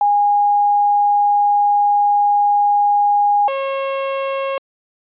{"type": "tone pair in turn", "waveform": ["sine", "30% pulse"], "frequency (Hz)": [820, 543.7], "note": ["G#5", "C#5"], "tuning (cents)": [-22, -34], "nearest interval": "perfect fifth", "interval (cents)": 712, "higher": "first", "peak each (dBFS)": [-11, -16], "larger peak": "first", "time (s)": [[0.01, 3.48], [3.48, 4.58]], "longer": "first", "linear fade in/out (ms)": 2, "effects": ["resampled to 8000 Hz"]}